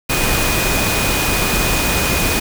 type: tone in noise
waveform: sine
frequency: 2478 Hz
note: D#7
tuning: 8 cents flat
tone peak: -23 dBFS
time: 0.09-2.4 s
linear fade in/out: 10 ms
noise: pink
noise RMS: -17 dBFS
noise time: 0.09-2.4 s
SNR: -9 dB
effects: none